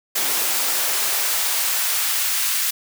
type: noise with high-pass filter sweep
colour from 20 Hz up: white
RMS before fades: -21 dBFS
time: 0.15-2.71 s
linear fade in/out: 10 ms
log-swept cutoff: 270 to 1500 Hz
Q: 0.73
effects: none